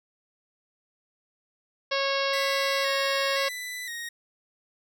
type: harmonic tone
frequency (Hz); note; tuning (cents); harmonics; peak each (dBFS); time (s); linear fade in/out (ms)
549; C#5; -17; 1 / 2 / 3 / 4 / 5 / 6 / 7 / 8 / 9 / 10; -28 / -31 / -33 / -34 / -35 / -36 / -36 / -37 / -38 / -38; 1.91-3.49; 10
type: tone with vibrato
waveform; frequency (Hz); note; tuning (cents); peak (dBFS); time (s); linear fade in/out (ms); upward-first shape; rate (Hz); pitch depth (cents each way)
sawtooth; 1931; B6; -39; -30; 2.33-4.09; 5; square; 0.97; 54
effects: none